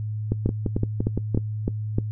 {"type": "two click trains", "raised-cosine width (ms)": 3, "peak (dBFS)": [-10, -9], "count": [7, 6], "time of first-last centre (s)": [[0.32, 1.347], [0.46, 1.984]], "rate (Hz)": [5.84, 3.28], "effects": ["noise-tail reverb RT60 0.1 s tail -19 dB re dry", "added 107 Hz sine -26 dBFS peak until 2.11 s"]}